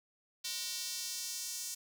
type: tone with high-pass filter sweep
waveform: square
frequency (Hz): 208.1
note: G#3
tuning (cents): +4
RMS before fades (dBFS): -40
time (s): 0.44-1.75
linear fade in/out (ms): 10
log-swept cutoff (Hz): 4200 to 6400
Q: 1.6
effects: none